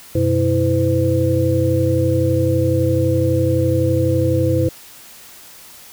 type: tone cluster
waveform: sine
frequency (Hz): 94.2 / 126.1 / 326.9 / 508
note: F#2 / B2 / E4 / B4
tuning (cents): +32 / +36 / -14 / +49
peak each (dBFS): -19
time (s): 0.15-4.69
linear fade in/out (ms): 5
effects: white hiss -41 dBFS RMS until 5.92 s